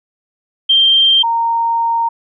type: tone pair in turn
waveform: sine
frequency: 3162 / 924.5 Hz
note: G7 / A#5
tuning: +14 / -15 cents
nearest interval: octave + major sixth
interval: 2129 cents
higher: first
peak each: -7 / -12 dBFS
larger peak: first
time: 0.69-1.23 / 1.23-2.09 s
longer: second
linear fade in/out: 10 ms
effects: none